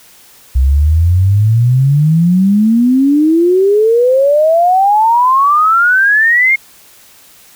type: exponential sweep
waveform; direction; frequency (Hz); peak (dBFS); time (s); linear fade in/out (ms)
sine; up; 63.3 to 2165; -6; 0.55-6.56; 10
effects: white hiss -42 dBFS RMS until 7.55 s